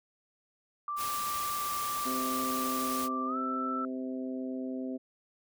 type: tone with pitch glide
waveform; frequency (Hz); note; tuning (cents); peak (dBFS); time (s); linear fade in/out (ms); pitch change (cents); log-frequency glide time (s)
sine; 1174.7 to 1326.2; D6 to E6; 0 to +10; -32; 0.88-3.85; 2; +210; 3.26-3.37
type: noise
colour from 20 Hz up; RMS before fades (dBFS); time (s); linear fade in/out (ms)
white; -38; 0.96-3.09; 50
type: harmonic tone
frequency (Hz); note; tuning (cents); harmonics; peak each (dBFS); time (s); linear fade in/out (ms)
129.6; C3; -16; 2 / 3 / 4 / 5; -34 / -43 / -44 / -46; 2.05-4.98; 20
effects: none